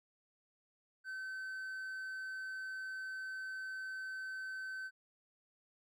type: tone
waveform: triangle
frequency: 1533 Hz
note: G6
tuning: 39 cents flat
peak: -39 dBFS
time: 1.04-4.91 s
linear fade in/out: 50 ms
effects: none